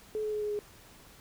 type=tone with pitch steps; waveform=sine; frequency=430 / 426.3 / 422.6 / 419 / 415.4 Hz; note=A4 / G#4 / G#4 / G#4 / G#4; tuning=-40 / +45 / +30 / +15 / 0 cents; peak=-30 dBFS; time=0.15-0.59 s; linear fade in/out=0 ms; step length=88 ms; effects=pink hiss -55 dBFS RMS until 1.2 s